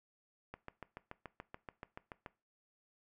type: click train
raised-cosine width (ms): 0.5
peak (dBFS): -30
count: 13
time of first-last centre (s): 0.54-2.262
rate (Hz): 6.97
effects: noise-tail reverb RT60 0.3 s tail -19 dB re dry